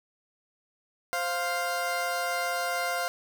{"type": "tone pair together", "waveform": "20% pulse", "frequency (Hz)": [523.3, 698.5], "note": ["C5", "F5"], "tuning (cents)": [0, 0], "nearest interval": "perfect fourth", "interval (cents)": 500, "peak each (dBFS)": [-28, -24], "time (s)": [1.13, 3.08], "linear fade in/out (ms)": 0, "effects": []}